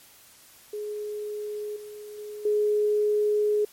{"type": "tone with level steps", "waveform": "sine", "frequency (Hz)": 419.6, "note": "G#4", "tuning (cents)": 18, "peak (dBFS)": [-30, -38, -35, -20], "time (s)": [0.73, 3.65], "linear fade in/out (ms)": 5, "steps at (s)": [1.76, 2.18, 2.45], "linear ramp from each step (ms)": 5, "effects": ["white hiss -53 dBFS RMS until 3.72 s", "MP3 64 kbps"]}